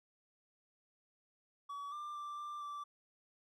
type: tone with pitch steps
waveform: triangle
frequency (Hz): 1137 / 1189 / 1177 / 1184 / 1167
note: C#6 / D6 / D6 / D6 / D6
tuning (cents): +44 / +21 / +3 / +14 / -11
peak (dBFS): -40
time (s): 1.69-2.84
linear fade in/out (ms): 10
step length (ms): 230
effects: none